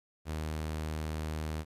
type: tone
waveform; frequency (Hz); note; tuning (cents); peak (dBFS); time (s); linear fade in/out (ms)
sawtooth; 77.78; D#2; 0; -30; 0.25-1.65; 50
effects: resampled to 32000 Hz + 11-bit